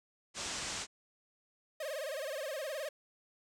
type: low-pass noise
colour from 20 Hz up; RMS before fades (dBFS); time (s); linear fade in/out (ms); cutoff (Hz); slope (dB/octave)
white; -40; 0.34-0.87; 50; 8200; 48
type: tone with vibrato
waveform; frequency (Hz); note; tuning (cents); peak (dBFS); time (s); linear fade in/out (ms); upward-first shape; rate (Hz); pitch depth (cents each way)
45% pulse; 580; D5; -22; -37; 1.8-2.89; 5; sine; 19; 170
effects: none